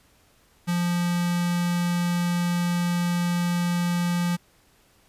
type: tone with notch filter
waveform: square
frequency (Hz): 174.61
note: F3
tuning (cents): 0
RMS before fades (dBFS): -24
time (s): 0.67-4.37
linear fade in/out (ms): 20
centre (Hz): 470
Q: 1.3
effects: pink hiss -60 dBFS RMS until 5.08 s + resampled to 32000 Hz